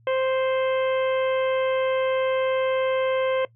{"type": "harmonic tone", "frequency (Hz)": 523.3, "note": "C5", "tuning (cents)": 0, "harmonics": [1, 2, 3, 4, 5, 6], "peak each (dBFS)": [-21, -31, -36, -35, -39, -39], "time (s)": [0.07, 3.45], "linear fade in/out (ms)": 2, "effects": ["noise-tail reverb RT60 0.1 s tail -20 dB re dry", "added 115 Hz sine -54 dBFS peak until 3.55 s"]}